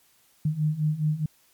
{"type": "beating tone pair", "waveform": "sine", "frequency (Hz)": [150.3, 155.1], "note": ["D3", "D#3"], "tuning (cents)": [40, -5], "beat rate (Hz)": 4.8, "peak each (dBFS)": [-27, -24], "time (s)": [0.45, 1.26], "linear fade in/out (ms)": 5, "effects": ["white hiss -62 dBFS RMS until 1.53 s", "MP3 96 kbps"]}